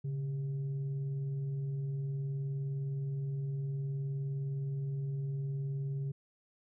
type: tone with frequency modulation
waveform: sine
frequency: 139.7 Hz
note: C#3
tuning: 14 cents sharp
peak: -33 dBFS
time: 0.04-6.12 s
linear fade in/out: 10 ms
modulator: 260 Hz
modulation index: 0.27
effects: none